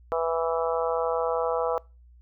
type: harmonic tone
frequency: 164.81 Hz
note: E3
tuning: in tune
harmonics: 3 / 4 / 5 / 6 / 7 / 8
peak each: -26 / -29 / -33 / -34 / -34 / -35 dBFS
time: 0.12-1.78 s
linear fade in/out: 0 ms
effects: noise-tail reverb RT60 0.3 s tail -25 dB re dry + added 60 Hz sine -50 dBFS peak until 2.21 s